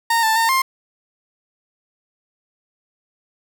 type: tone with pitch steps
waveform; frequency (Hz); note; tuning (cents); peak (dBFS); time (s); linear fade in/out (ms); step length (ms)
30% pulse; 922 / 885 / 911 / 1057; A#5 / A5 / A#5 / C6; -19 / +10 / -40 / +17; -12; 0.1-0.62; 5; 130
effects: 7-bit